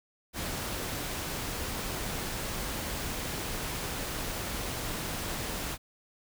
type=noise; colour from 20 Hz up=pink; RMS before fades=-35 dBFS; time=0.33-5.78 s; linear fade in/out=50 ms; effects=none